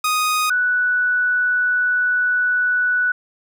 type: tone pair in turn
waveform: sawtooth / sine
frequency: 1244.5 / 1480.3 Hz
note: D#6 / F#6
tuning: 0 / 0 cents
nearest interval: minor third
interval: 300 cents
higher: second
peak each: -13 / -15 dBFS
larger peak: first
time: 0.04-0.5 / 0.5-3.12 s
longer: second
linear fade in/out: 5 ms
effects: none